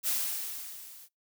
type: noise with level ramp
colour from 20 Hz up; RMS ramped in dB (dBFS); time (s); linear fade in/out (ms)
blue; -27 to -52; 0.03-1.09; 50
effects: noise-tail reverb RT60 0.2 s tail -26 dB re dry